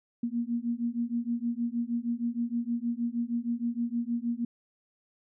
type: beating tone pair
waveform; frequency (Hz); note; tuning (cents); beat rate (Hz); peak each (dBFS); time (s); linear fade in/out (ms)
sine; 233.1 / 239.5; A#3 / A#3; 0 / +47; 6.4; -31; 0.23-4.45; 5
effects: none